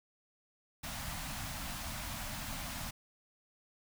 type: band-stop noise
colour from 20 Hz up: pink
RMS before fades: -41 dBFS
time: 0.83-2.91 s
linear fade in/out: 10 ms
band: 280 to 600 Hz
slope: 48 dB/octave
effects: none